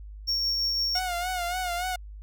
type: tone with tremolo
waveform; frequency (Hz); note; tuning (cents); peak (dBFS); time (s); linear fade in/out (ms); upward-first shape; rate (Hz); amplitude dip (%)
triangle; 5510; F8; -24; -22; 0.27-1; 20; triangle; 5.9; 25
type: tone with vibrato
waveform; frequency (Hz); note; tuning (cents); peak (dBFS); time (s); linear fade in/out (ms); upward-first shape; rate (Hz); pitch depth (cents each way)
sawtooth; 718; F5; +48; -24; 0.95-1.96; 5; sine; 3.5; 64
effects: added 51 Hz sine -39 dBFS peak until 2.22 s